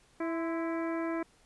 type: harmonic tone with a mistuned harmonic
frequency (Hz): 329.6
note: E4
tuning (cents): 0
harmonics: 1 / 2 / 3 / 4 / 5 / 6 / 7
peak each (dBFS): -32 / -38 / -42 / -44 / -46 / -48 / -49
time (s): 0.2-1.23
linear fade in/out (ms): 5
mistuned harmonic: 3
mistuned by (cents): +54
effects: pink hiss -64 dBFS RMS until 1.45 s + resampled to 24000 Hz